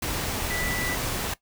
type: tone in noise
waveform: sine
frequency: 1975.5 Hz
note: B6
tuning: in tune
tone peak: -30 dBFS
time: 0.5-0.95 s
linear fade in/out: 5 ms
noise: pink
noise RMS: -29 dBFS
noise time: 0.02-1.34 s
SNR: -4 dB
effects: noise-tail reverb RT60 0.1 s tail -17 dB re dry